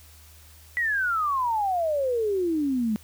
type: exponential sweep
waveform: sine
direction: down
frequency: 1975.5 to 207.7 Hz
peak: -22 dBFS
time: 0.77-2.96 s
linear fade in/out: 0 ms
effects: added 77 Hz sine -50 dBFS peak until 3.03 s + white hiss -53 dBFS RMS until 3.03 s